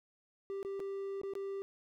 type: tone with dropouts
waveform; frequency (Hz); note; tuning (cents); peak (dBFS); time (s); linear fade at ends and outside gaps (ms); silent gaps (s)
triangle; 393; G4; +4; -35; 0.5-1.62; 0; 0.629-0.649 / 0.795-0.802 / 1.215-1.234 / 1.336-1.353
effects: none